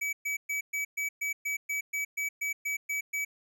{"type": "tone bursts", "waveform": "square", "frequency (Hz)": 2285, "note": "D7", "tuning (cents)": -48, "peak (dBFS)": -30, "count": 14, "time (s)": [0.01, 3.25], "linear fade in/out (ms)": 10, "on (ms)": 120, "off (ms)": 120, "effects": []}